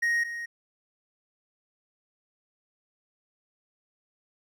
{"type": "tone pair in turn", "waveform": "triangle", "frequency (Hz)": [1873, 1873], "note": ["A#6", "A#6"], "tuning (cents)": [8, 8], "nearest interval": "unison", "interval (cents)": 0, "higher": "neither", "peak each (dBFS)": [-21, -31], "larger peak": "first", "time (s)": [[0.02, 0.24], [0.24, 0.46]], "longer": "neither", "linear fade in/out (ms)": 10, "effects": []}